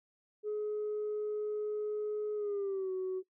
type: tone with pitch glide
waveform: sine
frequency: 422.1 to 373.9 Hz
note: G#4 to F#4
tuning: +28 to +18 cents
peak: -31 dBFS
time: 0.43-3.23 s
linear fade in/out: 50 ms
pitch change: -210 cents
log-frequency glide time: 2.35-2.92 s
effects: noise-tail reverb RT60 0.1 s tail -18 dB re dry + tanh soft clip ceiling -30 dBFS